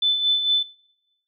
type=tone with tremolo; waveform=sine; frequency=3513 Hz; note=A7; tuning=3 cents flat; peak=-16 dBFS; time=0.02-0.63 s; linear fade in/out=5 ms; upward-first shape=sine; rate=4.4 Hz; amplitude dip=60%; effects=noise-tail reverb RT60 1.0 s tail -21 dB re dry